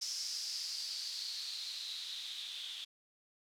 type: noise with low-pass filter sweep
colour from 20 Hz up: violet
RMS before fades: -42 dBFS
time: 0.01-2.85 s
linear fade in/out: 10 ms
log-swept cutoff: 5400 to 3400 Hz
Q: 6.7
effects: none